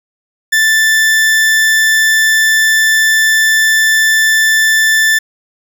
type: tone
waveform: 40% pulse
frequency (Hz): 1763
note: A6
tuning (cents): +3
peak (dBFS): -7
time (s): 0.52-5.19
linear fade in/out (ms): 10
effects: none